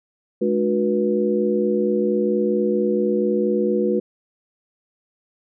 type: tone cluster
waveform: sine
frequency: 211.6 / 299.9 / 364.3 / 485.2 Hz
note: G#3 / D4 / F#4 / B4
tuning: +33 / +36 / -27 / -31 cents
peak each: -22 / -28 / -21 / -22 dBFS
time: 0.41-4 s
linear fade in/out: 10 ms
effects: none